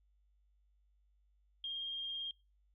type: tone with vibrato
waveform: sine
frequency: 3217 Hz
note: G7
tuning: 44 cents sharp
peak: -38 dBFS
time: 1.64-2.31 s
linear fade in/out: 2 ms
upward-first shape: sine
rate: 18 Hz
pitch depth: 12 cents each way
effects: noise-tail reverb RT60 0.3 s tail -25 dB re dry + added 50 Hz sine -69 dBFS peak until 2.74 s